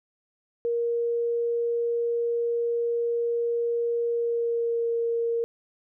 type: tone with pitch glide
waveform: sine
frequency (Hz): 470 to 464.9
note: A#4 to A#4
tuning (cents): +14 to -5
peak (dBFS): -23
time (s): 0.65-5.44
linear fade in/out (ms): 0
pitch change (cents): -19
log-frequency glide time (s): 4.08-4.89
effects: none